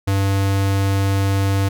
square tone, 98 Hz, G2, in tune, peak -16 dBFS, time 0.07-1.69 s, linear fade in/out 10 ms, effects none

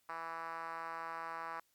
5% pulse tone with band-pass filter, 164.81 Hz, E3, in tune, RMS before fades -43 dBFS, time 0.09-1.6 s, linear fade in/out 2 ms, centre 1100 Hz, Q 2.1, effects white hiss -75 dBFS RMS until 1.74 s + MP3 96 kbps

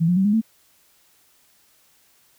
sine tone with pitch steps, 164.81 / 177.66 / 191.52 / 206.5 / 222.6 Hz, E3 / F3 / G3 / G#3 / A3, 0 / +30 / -40 / -10 / +20 cents, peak -15 dBFS, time 0-0.415 s, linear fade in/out 20 ms, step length 83 ms, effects white hiss -59 dBFS RMS until 2.38 s

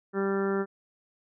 harmonic tone, 196 Hz, G3, in tune, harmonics 1 / 2 / 3 / 4 / 5 / 6 / 7 / 8 / 9, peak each -30 / -27 / -40 / -41 / -43 / -42 / -37 / -44 / -42 dBFS, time 0.13-0.66 s, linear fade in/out 50 ms, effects none

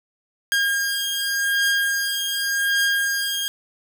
sawtooth beating tone pair, 1617 / 1617.87 Hz, G#6 / G#6, -47 / -46 cents, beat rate 0.87 Hz, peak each -18 / -21 dBFS, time 0.52-3.48 s, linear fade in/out 0 ms, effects none

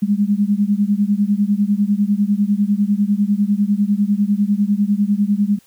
sine beating tone pair, 200 / 210 Hz, G3 / G#3, +35 / +19 cents, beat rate 10 Hz, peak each -16 / -17 dBFS, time 0.02-5.59 s, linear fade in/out 10 ms, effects white hiss -54 dBFS RMS until 5.66 s

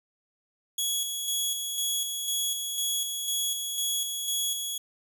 15% pulse tone with tremolo, 3349 Hz, G#7, 14 cents sharp, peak -19 dBFS, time 0.78-4.78 s, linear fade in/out 5 ms, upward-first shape square, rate 2 Hz, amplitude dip 40%, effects none

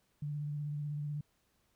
sine tone with vibrato, 147.3 Hz, D3, 6 cents sharp, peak -35 dBFS, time 0.22-1.21 s, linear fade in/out 5 ms, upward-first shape sine, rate 16 Hz, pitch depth 28 cents each way, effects pink hiss -75 dBFS RMS until 1.75 s

